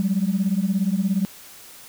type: beating tone pair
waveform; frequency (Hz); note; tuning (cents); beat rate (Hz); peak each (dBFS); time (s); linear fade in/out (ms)
sine; 185.3 / 202.3; F#3 / G#3; +3 / -45; 17; -21; 0-1.25; 0
effects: tanh soft clip ceiling -12 dBFS + white hiss -44 dBFS RMS until 1.88 s